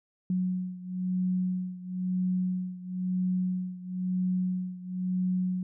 sine beating tone pair, 183 / 184 Hz, F#3 / F#3, -19 / -9 cents, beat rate 1 Hz, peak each -29 / -32 dBFS, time 0.3-5.63 s, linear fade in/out 2 ms, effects none

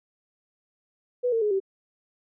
sine tone with pitch steps, 493.2 / 454.9 / 419.5 / 387 Hz, B4 / A#4 / G#4 / G4, -2 / -42 / +17 / -22 cents, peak -21 dBFS, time 1.23-1.602 s, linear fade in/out 20 ms, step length 93 ms, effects none

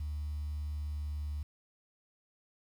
sine tone with pitch glide, 74.6 to 74.08 Hz, D2 to D2, +28 to +16 cents, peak -33 dBFS, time 0-1.43 s, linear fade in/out 5 ms, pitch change -12 cents, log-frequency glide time 0.77-1.32 s, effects tanh soft clip ceiling -31 dBFS + 10-bit

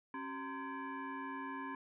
sine tone with frequency modulation, 380 Hz, F#4, 46 cents sharp, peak -40 dBFS, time 0.14-1.75 s, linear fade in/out 2 ms, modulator 652 Hz, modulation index 2, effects none

